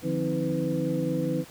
sine tone cluster, 150.9 / 175.6 / 263 / 319.4 / 502 Hz, D3 / F3 / C4 / D#4 / B4, +47 / +10 / +9 / +45 / +28 cents, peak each -31 dBFS, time 0.02-1.45 s, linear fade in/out 50 ms, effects pink hiss -48 dBFS RMS until 1.5 s + high-pass 60 Hz 12 dB/octave

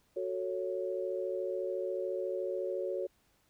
sine chord, F# minor, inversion none, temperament just, 370 / 444 / 555 Hz, F#4 / A4 / C#5, 0 / +16 / +2 cents, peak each -36 / -39 / -36 dBFS, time 0.16-3.07 s, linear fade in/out 10 ms, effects pink hiss -71 dBFS RMS until 3.49 s

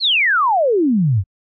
sine exponential sweep, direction down, 4429 to 87.31 Hz, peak -12 dBFS, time 0-1.24 s, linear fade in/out 50 ms, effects AAC 64 kbps

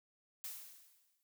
blue noise with exponential decay, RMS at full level -43 dBFS, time 0.44-1.23 s, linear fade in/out 0 ms, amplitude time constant 170 ms, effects noise-tail reverb RT60 0.1 s tail -20 dB re dry

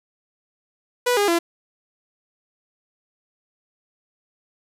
sawtooth tone with pitch steps, 491.2 / 408.3 / 339.4 Hz, B4 / G#4 / F4, -9 / -29 / -49 cents, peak -13 dBFS, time 1.06-1.39 s, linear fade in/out 10 ms, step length 110 ms, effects resampled to 32000 Hz + 8-bit

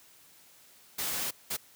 white noise bursts at uneven times, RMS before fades -33 dBFS, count 2, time 0.98-1.31 / 1.5-1.57 s, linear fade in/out 10 ms, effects white hiss -58 dBFS RMS until 1.75 s + high-pass 60 Hz 12 dB/octave

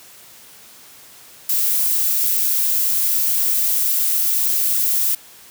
violet noise, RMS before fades -18 dBFS, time 1.49-5.15 s, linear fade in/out 5 ms, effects white hiss -44 dBFS RMS until 5.5 s + high-pass 60 Hz 12 dB/octave

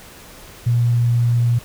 sine tone, 119.2 Hz, A#2, 39 cents sharp, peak -13 dBFS, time 0.66-1.59 s, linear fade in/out 10 ms, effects pink hiss -41 dBFS RMS until 1.64 s

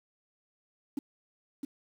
sine tone with echo, 281.2 Hz, C#4, 25 cents sharp, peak -27 dBFS, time 0.97-0.99 s, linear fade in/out 5 ms, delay 660 ms, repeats 1, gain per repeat -5 dB, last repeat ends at 1.65 s, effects tanh soft clip ceiling -27 dBFS + 9-bit

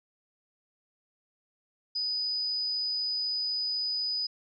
sine tone, 4978 Hz, D#8, in tune, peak -28 dBFS, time 1.95-4.27 s, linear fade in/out 10 ms, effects none

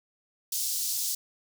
pink high-pass noise, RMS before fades -30 dBFS, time 0.52-1.15 s, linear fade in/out 5 ms, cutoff 4800 Hz, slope 24 dB/octave, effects none

